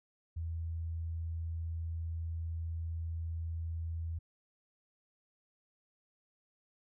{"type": "tone", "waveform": "sine", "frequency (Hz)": 82.41, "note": "E2", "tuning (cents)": 0, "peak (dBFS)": -35, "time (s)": [0.36, 4.19], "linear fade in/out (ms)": 10, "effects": []}